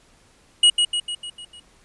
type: tone with echo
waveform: square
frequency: 2900 Hz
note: F#7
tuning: 35 cents flat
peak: -11 dBFS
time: 0.63-0.7 s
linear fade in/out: 5 ms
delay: 150 ms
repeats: 6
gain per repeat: -5 dB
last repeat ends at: 1.6 s
effects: pink hiss -56 dBFS RMS until 1.84 s + resampled to 24000 Hz